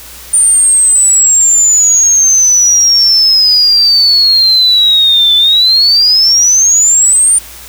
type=exponential two-way sweep; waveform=sine; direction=down then up; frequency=9100 to 3501 to 9100 Hz; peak=-4 dBFS; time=0.33-7.39 s; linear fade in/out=10 ms; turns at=5.36 s; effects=added 60 Hz sine -37 dBFS peak until 7.68 s + white hiss -31 dBFS RMS until 7.68 s